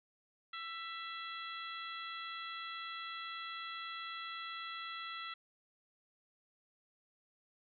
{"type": "harmonic tone with a mistuned harmonic", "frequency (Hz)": 668, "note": "E5", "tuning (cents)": 23, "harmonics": [2, 3, 4, 5, 6], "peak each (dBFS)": [-45, -48, -52, -48, -53], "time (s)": [0.53, 5.34], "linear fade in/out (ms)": 5, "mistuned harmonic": 3, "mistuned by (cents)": -26, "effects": []}